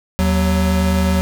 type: tone pair together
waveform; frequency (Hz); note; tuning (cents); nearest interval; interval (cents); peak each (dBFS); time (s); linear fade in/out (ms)
square; 78.45 / 186.4; D#2 / F#3; +15 / +13; octave + minor third; 1498; -17; 0.19-1.21; 0
effects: none